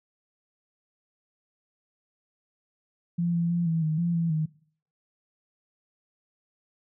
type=tone with pitch steps; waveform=sine; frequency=172 / 169.6 / 172.3 / 163.5 / 156.1 / 171.5 / 167 / 156.2 Hz; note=F3 / E3 / F3 / E3 / D#3 / F3 / E3 / D#3; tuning=-26 / +50 / -23 / -14 / +6 / -31 / +23 / +7 cents; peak=-23 dBFS; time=3.18-4.46 s; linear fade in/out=10 ms; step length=160 ms; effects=noise-tail reverb RT60 0.5 s tail -20 dB re dry